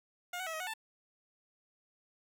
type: tone with pitch steps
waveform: 15% pulse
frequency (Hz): 712 / 746 / 648 / 632 / 736 / 884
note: F5 / F#5 / E5 / D#5 / F#5 / A5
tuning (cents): +33 / +14 / -30 / +27 / -9 / +8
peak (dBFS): -31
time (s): 0.33-0.738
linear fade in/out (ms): 5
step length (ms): 68
effects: none